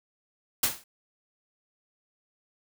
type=noise with exponential decay; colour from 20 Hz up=white; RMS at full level=-20 dBFS; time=0.63-0.84 s; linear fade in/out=5 ms; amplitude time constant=45 ms; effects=none